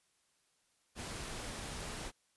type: noise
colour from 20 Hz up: pink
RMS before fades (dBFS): -43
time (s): 0.95-2.12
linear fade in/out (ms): 50
effects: white hiss -75 dBFS RMS until 2.36 s + resampled to 24000 Hz